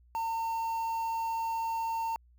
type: tone with quantisation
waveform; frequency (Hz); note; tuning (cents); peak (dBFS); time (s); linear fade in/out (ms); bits
triangle; 908; A#5; -46; -28; 0.15-2.16; 0; 8
effects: added 60 Hz sine -58 dBFS peak until 2.38 s